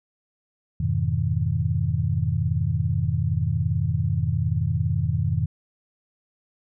sine chord, F half-diminished seventh, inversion none, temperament just, 87.31 / 104.77 / 125.72 / 157.15 Hz, F2 / Ab2 / Cb3 / Eb3, 0 / +16 / +31 / +18 cents, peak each -26 dBFS, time 0.8-5.46 s, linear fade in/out 5 ms, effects none

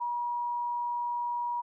sine tone, 960 Hz, B5, 49 cents flat, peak -29 dBFS, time 0-1.62 s, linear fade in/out 20 ms, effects none

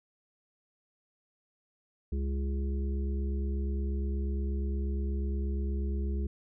harmonic tone, 68.4 Hz, C#2, 23 cents flat, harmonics 1 / 3 / 5 / 6, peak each -29 / -39 / -43 / -45 dBFS, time 2.12-6.27 s, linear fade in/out 5 ms, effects none

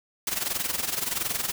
white noise with amplitude modulation, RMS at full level -26 dBFS, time 0.27-1.52 s, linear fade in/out 2 ms, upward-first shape sine, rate 21.4 Hz, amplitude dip 75%, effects none

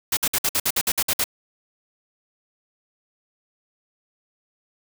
white noise bursts, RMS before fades -21 dBFS, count 11, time 0.12-1.241 s, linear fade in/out 5 ms, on 51 ms, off 56 ms, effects none

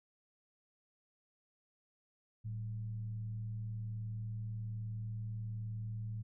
sine tone with frequency modulation, 110 Hz, A2, in tune, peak -38 dBFS, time 2.44-6.23 s, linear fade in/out 20 ms, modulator 81.2 Hz, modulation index 0.32, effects none

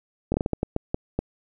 slowing click train, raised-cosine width 2 ms, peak -10 dBFS, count 10, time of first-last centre 0.32-1.19 s, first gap 21 ms, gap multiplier 1.36, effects none

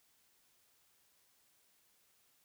silence, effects white hiss -72 dBFS RMS until 2.44 s

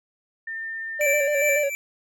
sine tone with pitch glide, 1804 to 1779.2 Hz, A6 to A6, +43 to +19 cents, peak -29 dBFS, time 0.47-1.59 s, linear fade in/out 5 ms, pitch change -24 cents, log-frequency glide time 1.04-1.42 s
triangle tone with vibrato, 575 Hz, D5, 37 cents flat, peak -19 dBFS, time 0.99-1.7 s, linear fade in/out 20 ms, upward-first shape square, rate 7 Hz, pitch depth 50 cents each way
square tone with tremolo, 2333 Hz, D7, 12 cents flat, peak -20 dBFS, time 1.01-1.75 s, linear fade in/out 0 ms, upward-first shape triangle, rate 2.6 Hz, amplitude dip 80%
effects none

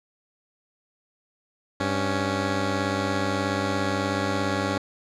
10% pulse tone pair together, 98.29 / 278 Hz, G2 / C#4, +5 / +5 cents, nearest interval octave + tritone, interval 1800 cents, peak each -18 dBFS, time 1.8-4.78 s, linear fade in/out 5 ms, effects low-pass 6000 Hz 12 dB/octave

